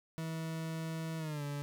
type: tone with pitch glide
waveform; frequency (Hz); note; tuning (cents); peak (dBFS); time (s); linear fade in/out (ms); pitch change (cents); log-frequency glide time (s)
40% pulse; 161.8 to 144.15; E3 to D3; -32 to -32; -36; 0.18-1.62; 0; -200; 1.18-1.43
effects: none